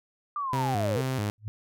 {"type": "linear sweep", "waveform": "sine", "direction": "down", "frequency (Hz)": [1200, 436.6], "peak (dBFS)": -28, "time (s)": [0.36, 1.01], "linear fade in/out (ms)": 2}
{"type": "tone with vibrato", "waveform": "sawtooth", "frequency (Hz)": 116.54, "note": "A#2", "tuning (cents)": 0, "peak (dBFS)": -23, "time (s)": [0.53, 1.3], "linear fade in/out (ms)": 0, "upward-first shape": "square", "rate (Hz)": 2.3, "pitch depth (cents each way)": 200}
{"type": "tone with exponential growth", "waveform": "sine", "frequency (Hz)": 106.4, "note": "G#2", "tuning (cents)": 42, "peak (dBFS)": -28, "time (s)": [1.38, 1.48], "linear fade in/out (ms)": 0, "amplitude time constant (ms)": 21}
{"effects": []}